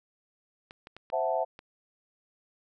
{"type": "clicks", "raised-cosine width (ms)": 0.3, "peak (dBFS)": -29, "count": 5, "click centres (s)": [0.709, 0.871, 0.966, 1.101, 1.591]}
{"type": "chord", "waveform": "sine", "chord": "F# half-diminished seventh", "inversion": "second", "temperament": "equal", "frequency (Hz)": [523.3, 659.3, 740, 880], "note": ["C5", "E5", "F#5", "A5"], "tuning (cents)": [0, 0, 0, 0], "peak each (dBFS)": [-32, -29, -32, -33], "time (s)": [1.12, 1.45], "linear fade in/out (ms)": 20}
{"effects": []}